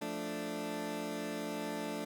20% pulse chord, D minor, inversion first, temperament equal, 174.61 / 220 / 293.7 Hz, F3 / A3 / D4, 0 / 0 / 0 cents, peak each -40 / -36 / -35 dBFS, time 0.01-2.05 s, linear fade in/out 10 ms, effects none

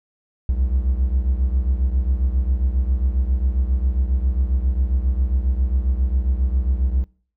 triangle beating tone pair, 62.2 / 69.6 Hz, B1 / C#2, +13 / +8 cents, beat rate 7.4 Hz, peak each -16 / -21 dBFS, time 0.49-7.04 s, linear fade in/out 0 ms, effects noise-tail reverb RT60 0.5 s tail -23 dB re dry

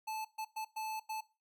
square tone bursts at uneven times, 872 Hz, A5, 16 cents flat, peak -38 dBFS, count 5, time 0.07-0.25 / 0.38-0.45 / 0.56-0.65 / 0.76-1 / 1.09-1.21 s, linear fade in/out 10 ms, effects noise-tail reverb RT60 0.3 s tail -18 dB re dry

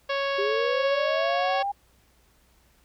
harmonic tone, 554 Hz, C#5, 1 cent flat, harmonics 1 / 2 / 3 / 4 / 5 / 6 / 7 / 8 / 9 / 10, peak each -27 / -31 / -33 / -37 / -36 / -38 / -44 / -43 / -46 / -48 dBFS, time 0.09-1.63 s, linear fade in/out 10 ms
sine linear sweep, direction up, 392 to 815 Hz, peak -25 dBFS, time 0.38-1.72 s, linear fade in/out 10 ms
effects added 60 Hz sine -63 dBFS peak until 2.84 s + pink hiss -63 dBFS RMS until 2.84 s

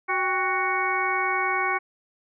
harmonic tone with a mistuned harmonic, 370.8 Hz, F#4, 4 cents sharp, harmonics 1 / 2 / 3 / 4 / 5 / 6, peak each -32 / -29 / -27 / -30 / -33 / -27 dBFS, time 0.08-1.79 s, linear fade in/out 20 ms, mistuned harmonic 2, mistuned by +100 cents, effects none

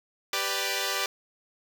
5% pulse chord, G major, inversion none, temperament equal, 392 / 493.9 / 587.3 Hz, G4 / B4 / D5, 0 / 0 / 0 cents, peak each -20 dBFS, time 0.33-1.06 s, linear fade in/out 2 ms, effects none

